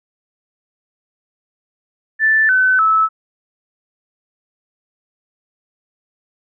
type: tone with pitch steps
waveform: sine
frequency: 1761 / 1515.4 / 1304.1 Hz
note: A6 / F#6 / E6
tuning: +1 / +41 / -19 cents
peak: -10 dBFS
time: 2.19-3.09 s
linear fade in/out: 50 ms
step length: 300 ms
effects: none